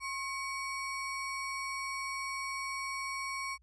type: ring-modulated tone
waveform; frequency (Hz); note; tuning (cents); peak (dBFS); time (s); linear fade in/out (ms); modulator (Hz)
square; 1666; G#6; +5; -33; 0-3.58; 50; 591
effects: added 60 Hz sine -62 dBFS peak until 3.62 s + resampled to 24000 Hz